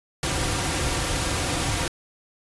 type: noise with comb filter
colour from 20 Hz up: pink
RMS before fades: -25 dBFS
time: 0.23-1.88 s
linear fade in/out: 2 ms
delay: 4.7 ms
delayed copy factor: -0.55
effects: resampled to 24000 Hz